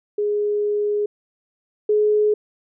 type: tone pair in turn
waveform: sine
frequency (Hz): 415.3 / 422.1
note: G#4 / G#4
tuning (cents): 0 / +28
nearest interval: unison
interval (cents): 28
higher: second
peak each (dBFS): -18 / -14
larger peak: second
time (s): 0.18-1.06 / 1.89-2.34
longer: first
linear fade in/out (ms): 5
effects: none